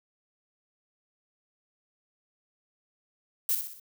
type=noise with echo; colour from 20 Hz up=violet; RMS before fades=-26 dBFS; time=3.49-3.55 s; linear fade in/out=2 ms; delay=62 ms; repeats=4; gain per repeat=-6 dB; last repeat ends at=3.798 s; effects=none